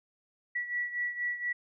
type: beating tone pair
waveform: sine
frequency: 1943 / 1947.2 Hz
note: B6 / B6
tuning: -29 / -25 cents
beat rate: 4.2 Hz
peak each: -32 / -37 dBFS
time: 0.55-1.53 s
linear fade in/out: 10 ms
effects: none